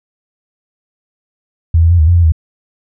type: tone with pitch steps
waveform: sine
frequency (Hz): 82.5 / 83.1 / 87.1 / 77.6 / 87.2 / 85.8 / 80.1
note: E2 / E2 / F2 / D#2 / F2 / F2 / E2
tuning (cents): +2 / +15 / -4 / -4 / -2 / -30 / -49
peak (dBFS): -5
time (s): 1.74-2.321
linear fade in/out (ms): 5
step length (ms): 83
effects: none